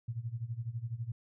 sine tone with tremolo, 116.54 Hz, A#2, in tune, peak -32 dBFS, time 0.08-1.12 s, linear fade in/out 5 ms, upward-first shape sine, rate 12 Hz, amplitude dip 85%, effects none

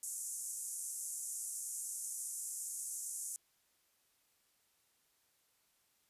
white band-pass noise, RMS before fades -43 dBFS, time 0.03-3.36 s, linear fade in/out 0 ms, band 6500 to 11000 Hz, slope 48 dB/octave, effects white hiss -75 dBFS RMS until 6.09 s + resampled to 32000 Hz

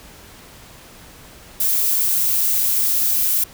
violet noise, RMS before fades -18 dBFS, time 1.6-3.44 s, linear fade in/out 5 ms, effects pink hiss -43 dBFS RMS until 3.53 s

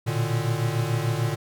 square tone cluster, 113.6 / 120.4 / 148.8 Hz, A#2 / B2 / D3, -44 / -44 / +23 cents, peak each -27 / -28 / -29 dBFS, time 0.06-1.36 s, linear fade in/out 20 ms, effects none

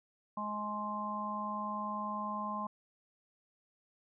harmonic tone, 210 Hz, G#3, 19 cents sharp, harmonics 1 / 3 / 4 / 5, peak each -41 / -46 / -43 / -37 dBFS, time 0.37-2.67 s, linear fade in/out 5 ms, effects none

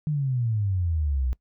sine exponential sweep, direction down, 155.56 to 60.6 Hz, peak -22 dBFS, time 0.07-1.33 s, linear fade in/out 0 ms, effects noise-tail reverb RT60 0.1 s tail -22 dB re dry

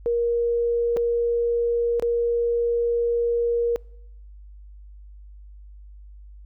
sine tone with dropouts, 471.8 Hz, A#4, 21 cents sharp, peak -19 dBFS, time 0.06-3.76 s, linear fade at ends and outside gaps 0 ms, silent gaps 0.965-0.97 / 1.997-2.024 s, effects noise-tail reverb RT60 0.8 s tail -26 dB re dry + added 50 Hz sine -41 dBFS peak until 6.45 s

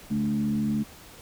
sine tone with frequency modulation, 215.3 Hz, A3, 37 cents flat, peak -23 dBFS, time 0.1-0.84 s, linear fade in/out 20 ms, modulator 73.5 Hz, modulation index 0.69, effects pink hiss -48 dBFS RMS until 1.21 s

